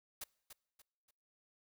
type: noise with echo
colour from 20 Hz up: white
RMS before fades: -44 dBFS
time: 0.21-0.24 s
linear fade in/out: 5 ms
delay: 290 ms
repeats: 3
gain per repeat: -9 dB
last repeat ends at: 1.11 s
effects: noise-tail reverb RT60 0.9 s tail -25 dB re dry